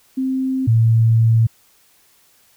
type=tone pair in turn; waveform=sine; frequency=262.4 / 113.56 Hz; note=C4 / A#2; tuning=+5 / -45 cents; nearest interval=octave + major second; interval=1450 cents; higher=first; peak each=-17 / -10 dBFS; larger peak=second; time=0.17-0.67 / 0.67-1.47 s; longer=second; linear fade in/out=10 ms; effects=white hiss -55 dBFS RMS until 2.56 s